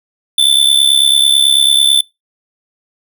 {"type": "tone with amplitude modulation", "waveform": "square", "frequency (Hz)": 3520, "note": "A7", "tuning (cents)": 0, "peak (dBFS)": -4, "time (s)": [0.38, 2.01], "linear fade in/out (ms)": 5, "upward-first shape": "sine", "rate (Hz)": 69.1, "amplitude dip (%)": 75, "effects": ["noise-tail reverb RT60 0.2 s tail -23 dB re dry"]}